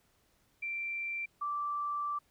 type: tone pair in turn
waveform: sine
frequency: 2353 / 1169 Hz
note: D7 / D6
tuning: +3 / -8 cents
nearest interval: octave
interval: 1211 cents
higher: first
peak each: -34 / -32 dBFS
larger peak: second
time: 0.62-1.26 / 1.41-2.19 s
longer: second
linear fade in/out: 10 ms
effects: pink hiss -71 dBFS RMS until 2.3 s